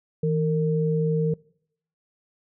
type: tone pair together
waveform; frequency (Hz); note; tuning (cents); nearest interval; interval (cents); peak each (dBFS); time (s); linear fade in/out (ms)
sine; 160.6 / 457.9; E3 / A#4; -45 / -31; octave + tritone; 1814; -22 / -24; 0.23-1.34; 5
effects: noise-tail reverb RT60 0.7 s tail -24 dB re dry